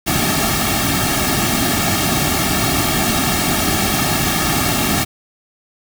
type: noise with comb filter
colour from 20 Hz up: pink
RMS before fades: -17 dBFS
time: 0.06-5.05 s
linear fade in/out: 20 ms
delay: 2 ms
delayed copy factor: -0.95
effects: none